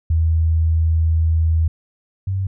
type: tone pair in turn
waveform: sine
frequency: 80.9 / 95.77 Hz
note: E2 / G2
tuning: -32 / -40 cents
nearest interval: minor third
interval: 292 cents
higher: second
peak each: -13 / -18 dBFS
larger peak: first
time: 0.1-1.68 / 2.27-2.47 s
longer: first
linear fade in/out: 5 ms
effects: none